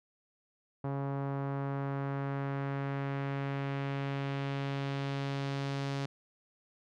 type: tone with low-pass filter sweep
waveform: sawtooth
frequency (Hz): 138.59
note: C#3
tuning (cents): 0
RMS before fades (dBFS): -35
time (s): 0.84-6.06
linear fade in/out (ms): 5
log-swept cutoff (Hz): 980 to 5100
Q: 1.2
effects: none